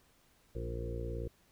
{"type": "harmonic tone with a mistuned harmonic", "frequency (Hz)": 58.27, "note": "A#1", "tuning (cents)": 0, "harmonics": [1, 2, 3, 4, 5, 6, 7, 8, 9], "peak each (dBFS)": [-39, -42, -52, -52, -53, -46, -52, -44, -49], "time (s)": [0.55, 1.28], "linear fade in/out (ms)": 5, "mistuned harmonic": 8, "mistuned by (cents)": -17, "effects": ["pink hiss -68 dBFS RMS until 1.51 s"]}